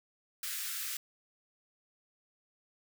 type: high-pass noise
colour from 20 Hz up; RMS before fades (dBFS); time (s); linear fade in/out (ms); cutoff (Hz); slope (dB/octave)
white; -38; 0.43-0.97; 2; 1300; 48
effects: none